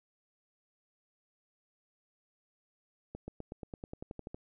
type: accelerating click train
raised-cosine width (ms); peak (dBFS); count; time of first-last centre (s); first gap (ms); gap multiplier
2; -28; 13; 3.15-4.345; 130; 0.95
effects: none